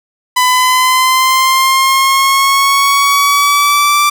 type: exponential sweep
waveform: sawtooth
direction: up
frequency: 1000 to 1175 Hz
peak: -4 dBFS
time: 0.36-4.1 s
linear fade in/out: 10 ms
effects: none